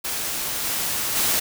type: noise with level steps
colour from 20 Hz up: white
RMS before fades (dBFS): -27 / -25 / -21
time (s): 0.04-1.4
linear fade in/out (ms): 10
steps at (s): 0.63 / 1.15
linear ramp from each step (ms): 20
effects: none